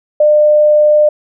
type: tone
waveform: sine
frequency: 601 Hz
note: D5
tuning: 40 cents sharp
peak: -5 dBFS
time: 0.2-1.09 s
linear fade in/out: 5 ms
effects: none